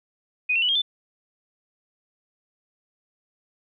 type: tone with pitch steps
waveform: sine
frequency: 2489 / 2714 / 2960 / 3228 / 3520 Hz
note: D#7 / E7 / F#7 / G#7 / A7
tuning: 0 / +50 / 0 / -50 / 0 cents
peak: -19 dBFS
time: 0.49-0.82 s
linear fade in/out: 10 ms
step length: 66 ms
effects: none